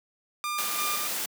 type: tone with tremolo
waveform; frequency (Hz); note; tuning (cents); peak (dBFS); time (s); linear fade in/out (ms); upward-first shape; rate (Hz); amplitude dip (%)
sawtooth; 1200; D6; +37; -25; 0.44-1.07; 0; square; 2.9; 45
type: noise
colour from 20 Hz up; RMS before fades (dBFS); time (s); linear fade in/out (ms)
white; -31; 0.58-1.26; 5
effects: high-pass 200 Hz 12 dB/octave